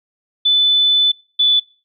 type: tone pair in turn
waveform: sine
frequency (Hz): 3500 / 3476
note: A7 / A7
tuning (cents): -10 / -22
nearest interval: unison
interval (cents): 12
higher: first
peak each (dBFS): -10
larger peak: neither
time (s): 0.45-1.12 / 1.39-1.6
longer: first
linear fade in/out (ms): 10
effects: noise-tail reverb RT60 0.4 s tail -23 dB re dry